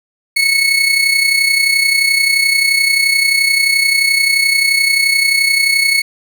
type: tone with amplitude modulation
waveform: 30% pulse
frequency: 2200 Hz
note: C#7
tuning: 14 cents flat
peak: -5 dBFS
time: 0.36-6.02 s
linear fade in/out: 10 ms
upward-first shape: sine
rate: 31.5 Hz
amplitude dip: 55%
effects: none